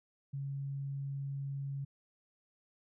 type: tone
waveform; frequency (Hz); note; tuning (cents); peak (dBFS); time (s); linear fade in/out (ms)
sine; 138.59; C#3; 0; -36; 0.33-1.85; 10
effects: none